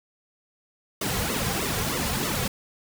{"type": "noise with flanger", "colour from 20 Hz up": "pink", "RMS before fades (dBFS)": -27, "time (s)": [1.01, 2.48], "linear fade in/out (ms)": 5, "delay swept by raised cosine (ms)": [1.2, 3.4], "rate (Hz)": 3.2, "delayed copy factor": -0.85, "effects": []}